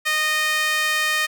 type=tone with high-pass filter; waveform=sawtooth; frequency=617 Hz; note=D#5; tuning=15 cents flat; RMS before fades=-21 dBFS; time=0.05-1.27 s; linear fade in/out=20 ms; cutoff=1800 Hz; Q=2.1; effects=none